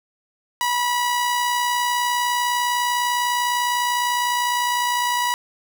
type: tone with amplitude modulation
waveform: sawtooth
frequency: 974 Hz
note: B5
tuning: 24 cents flat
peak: -14 dBFS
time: 0.61-5.34 s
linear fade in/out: 0 ms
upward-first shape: sine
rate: 59.9 Hz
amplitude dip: 30%
effects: 9-bit